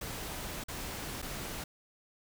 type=noise with dropouts; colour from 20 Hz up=pink; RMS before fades=-40 dBFS; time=0.01-1.64 s; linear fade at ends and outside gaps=5 ms; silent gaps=0.639-0.683 / 1.219-1.224 s; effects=none